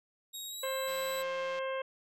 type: tone with pitch glide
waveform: 20% pulse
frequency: 3781 to 3951 Hz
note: A#7 to B7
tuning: +24 to 0 cents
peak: -34 dBFS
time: 0.33-1.23 s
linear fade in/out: 20 ms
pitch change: +76 cents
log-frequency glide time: 0.47-0.68 s
type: harmonic tone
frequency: 530 Hz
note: C5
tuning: 22 cents sharp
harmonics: 1 / 2 / 3 / 4 / 5 / 6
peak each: -34 / -40 / -44 / -46 / -48 / -50 dBFS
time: 0.63-1.82 s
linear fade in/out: 5 ms
type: click train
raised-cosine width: 0.2 ms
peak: -32 dBFS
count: 125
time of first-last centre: 0.88-1.589 s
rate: 175 Hz
effects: none